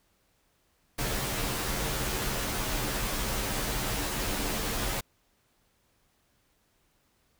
pink noise with comb filter, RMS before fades -31 dBFS, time 0.98-5.01 s, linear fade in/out 10 ms, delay 12 ms, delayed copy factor -0.75, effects pink hiss -70 dBFS RMS until 7.39 s

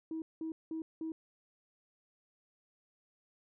sine tone bursts, 321.3 Hz, E4, 44 cents flat, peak -35 dBFS, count 4, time 0.11-1.12 s, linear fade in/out 2 ms, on 110 ms, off 190 ms, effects tanh soft clip ceiling -32 dBFS

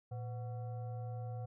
sine tone with frequency modulation, 115.3 Hz, A#2, 19 cents flat, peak -39 dBFS, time 0.11-1.46 s, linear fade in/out 10 ms, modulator 622 Hz, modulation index 0.51, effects none

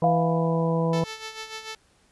harmonic tone, 164.81 Hz, E3, in tune, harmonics 1 / 2 / 3 / 4 / 5 / 6, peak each -23 / -33 / -26 / -33 / -38 / -32 dBFS, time 0.02-1.04 s, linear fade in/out 2 ms
sine tone with exponential decay, 698.5 Hz, F5, in tune, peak -17 dBFS, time 0.04-0.96 s, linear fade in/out 1 ms, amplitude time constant 200 ms
5% pulse tone with tremolo, 440 Hz, A4, in tune, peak -21 dBFS, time 0.93-1.75 s, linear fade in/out 2 ms, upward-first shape sine, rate 6.8 Hz, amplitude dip 65%
effects pink hiss -62 dBFS RMS until 2.11 s + resampled to 24000 Hz

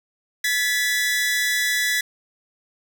sawtooth tone pair together, 1707 / 1972.8 Hz, G#6 / B6, +47 / -2 cents, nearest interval minor third, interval 251 cents, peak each -20 / -18 dBFS, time 0.44-2.01 s, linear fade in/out 5 ms, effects none

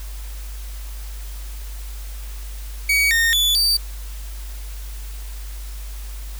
40% pulse tone with pitch steps, 2257 / 1838 / 3462 / 4627 Hz, C#7 / A#6 / A7 / D8, +31 / -25 / -29 / -27 cents, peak -14 dBFS, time 2.89-3.77 s, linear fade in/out 5 ms, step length 220 ms, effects added 50 Hz sine -29 dBFS peak until 6.39 s + white hiss -42 dBFS RMS until 6.39 s

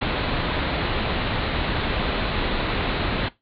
pink low-pass noise, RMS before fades -24 dBFS, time 0.01-3.29 s, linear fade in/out 10 ms, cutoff 4200 Hz, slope 96 dB/octave, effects noise-tail reverb RT60 0.2 s tail -19 dB re dry + MP3 96 kbps

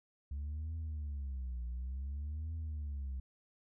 sine tone with vibrato, 69.5 Hz, C#2, 5 cents sharp, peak -35 dBFS, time 0.31-3.2 s, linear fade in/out 5 ms, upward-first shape triangle, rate 0.56 Hz, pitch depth 280 cents each way, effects tanh soft clip ceiling -36 dBFS

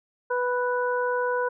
harmonic tone, 493.9 Hz, B4, in tune, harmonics 1 / 2 / 3, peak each -25 / -28 / -30 dBFS, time 0.3-1.49 s, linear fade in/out 10 ms, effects none

